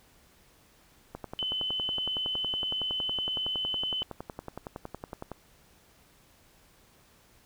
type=click train; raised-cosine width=1 ms; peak=-23 dBFS; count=46; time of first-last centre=1.15-5.317 s; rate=10.8 Hz
type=tone; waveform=sine; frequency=3033 Hz; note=F#7; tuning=42 cents sharp; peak=-29 dBFS; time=1.39-4.03 s; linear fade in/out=0 ms
effects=pink hiss -61 dBFS RMS until 7.45 s